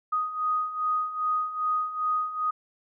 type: beating tone pair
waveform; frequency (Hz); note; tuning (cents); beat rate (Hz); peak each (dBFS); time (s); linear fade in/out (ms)
sine; 1244.5 / 1247; D#6 / D#6; 0 / +3; 2.5; -31 / -26; 0.12-2.51; 10
effects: none